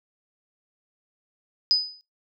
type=tone with exponential decay; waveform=sine; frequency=4991 Hz; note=D#8; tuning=5 cents sharp; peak=-13 dBFS; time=1.71-2.01 s; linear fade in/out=0 ms; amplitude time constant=64 ms; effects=noise-tail reverb RT60 0.2 s tail -22 dB re dry